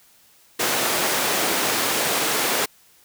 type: high-pass noise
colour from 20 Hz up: pink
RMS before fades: -22 dBFS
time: 0.59-2.66 s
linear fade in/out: 10 ms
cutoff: 340 Hz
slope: 12 dB/octave
effects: white hiss -55 dBFS RMS until 3.04 s